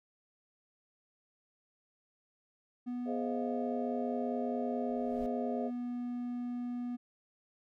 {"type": "tone with pitch glide", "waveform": "triangle", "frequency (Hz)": [245.6, 243.9], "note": ["B3", "B3"], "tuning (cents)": [-9, -21], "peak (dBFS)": -33, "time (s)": [2.86, 6.97], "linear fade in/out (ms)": 20, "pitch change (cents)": -12, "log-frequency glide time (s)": [5.27, 5.83]}
{"type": "chord", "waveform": "sine", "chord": "F minor seventh", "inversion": "first", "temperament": "just", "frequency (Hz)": [419.1, 523.8, 628.6, 698.5], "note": ["Ab4", "C5", "Eb5", "F5"], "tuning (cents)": [16, 2, 18, 0], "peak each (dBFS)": [-39, -41, -41, -40], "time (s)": [3.05, 5.71], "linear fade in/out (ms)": 50}
{"type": "noise with exponential growth", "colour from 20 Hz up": "brown", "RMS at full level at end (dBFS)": -46, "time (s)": [4.7, 5.26], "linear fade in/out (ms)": 0, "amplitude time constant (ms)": 120}
{"effects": []}